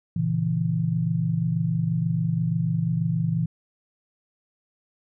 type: chord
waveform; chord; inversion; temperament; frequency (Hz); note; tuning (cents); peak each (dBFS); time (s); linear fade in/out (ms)
sine; A# diminished; none; equal; 116.54 / 138.59 / 164.81; A#2 / C#3 / E3; 0 / 0 / 0; -27 / -29 / -23; 0.16-3.46; 5
effects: none